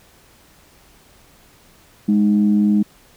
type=tone pair together; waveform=sine; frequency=207.6 / 311.1 Hz; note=G#3 / D#4; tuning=0 / 0 cents; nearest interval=perfect fifth; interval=700 cents; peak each=-12 / -20 dBFS; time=2.08-2.83 s; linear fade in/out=10 ms; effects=tanh soft clip ceiling -5 dBFS + pink hiss -51 dBFS RMS until 3.16 s